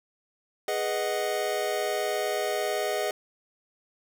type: chord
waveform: square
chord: G# minor seventh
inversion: none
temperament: equal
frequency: 415.3 / 493.9 / 622.3 / 740 Hz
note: G#4 / B4 / D#5 / F#5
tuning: 0 / 0 / 0 / 0 cents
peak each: -32 / -35 / -31 / -34 dBFS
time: 0.68-3.11 s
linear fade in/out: 2 ms
effects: none